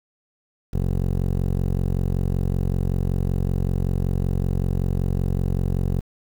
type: tone with low-pass filter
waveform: 15% pulse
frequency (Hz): 45.27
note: F#1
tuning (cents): -37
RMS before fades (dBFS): -22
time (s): 0.73-6.01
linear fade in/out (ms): 10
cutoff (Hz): 410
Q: 0.68
effects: 7-bit